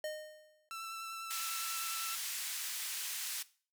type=tone with exponential decay; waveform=square; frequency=614 Hz; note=D#5; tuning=23 cents flat; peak=-36 dBFS; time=0.04-0.69 s; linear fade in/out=2 ms; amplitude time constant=140 ms
type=tone with vibrato; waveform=sawtooth; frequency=1333 Hz; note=E6; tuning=19 cents sharp; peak=-38 dBFS; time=0.71-2.15 s; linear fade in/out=0 ms; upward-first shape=sine; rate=10 Hz; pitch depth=15 cents each way
type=band-pass noise; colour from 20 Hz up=white; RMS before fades=-40 dBFS; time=1.3-3.43 s; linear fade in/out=10 ms; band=1700 to 13000 Hz; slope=12 dB/octave
effects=noise-tail reverb RT60 0.4 s tail -18 dB re dry